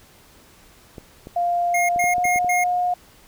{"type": "clicks", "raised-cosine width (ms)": 2, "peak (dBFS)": -22, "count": 8, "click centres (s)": [0.982, 1.271, 1.961, 2.041, 2.182, 2.254, 2.36, 2.446]}
{"type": "tone with pitch glide", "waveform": "sine", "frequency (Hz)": [698.5, 716.5], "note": ["F5", "F5"], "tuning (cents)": [0, 44], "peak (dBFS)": -18, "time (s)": [1.36, 2.94], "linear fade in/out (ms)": 5, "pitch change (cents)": 44, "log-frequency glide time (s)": [1.9, 2.2]}
{"type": "tone bursts", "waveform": "square", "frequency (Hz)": 2142, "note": "C7", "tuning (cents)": 40, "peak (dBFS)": -21, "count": 4, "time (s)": [1.74, 2.64], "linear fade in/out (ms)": 5, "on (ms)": 150, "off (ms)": 100}
{"effects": ["pink hiss -51 dBFS RMS until 3.27 s"]}